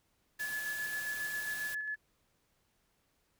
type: noise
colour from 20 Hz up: white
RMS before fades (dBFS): -45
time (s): 0.39-1.75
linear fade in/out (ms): 10
type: tone with tremolo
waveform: sine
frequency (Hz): 1715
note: A6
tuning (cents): -45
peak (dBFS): -34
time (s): 0.39-1.96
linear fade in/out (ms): 20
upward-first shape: square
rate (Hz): 7.4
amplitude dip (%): 30
effects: pink hiss -75 dBFS RMS until 3.39 s